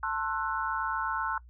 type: chord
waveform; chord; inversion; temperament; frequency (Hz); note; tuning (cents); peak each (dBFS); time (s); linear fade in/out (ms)
sine; F# half-diminished seventh; first; just; 888 / 1065.6 / 1332 / 1480; A5 / C6 / E6 / F#6; +16 / +31 / +18 / 0; -34; 0.03-1.38; 2
effects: noise-tail reverb RT60 0.1 s tail -22 dB re dry + added 60 Hz sine -49 dBFS peak until 1.49 s